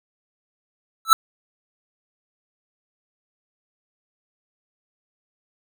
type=tone with exponential growth; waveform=square; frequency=1318.5 Hz; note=E6; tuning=in tune; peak=-5 dBFS; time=1.05-1.13 s; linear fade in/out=1 ms; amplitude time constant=16 ms; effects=none